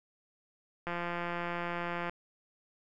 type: click train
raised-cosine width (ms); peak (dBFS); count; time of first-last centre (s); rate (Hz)
0.5; -21; 213; 0.87-2.095; 173
effects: none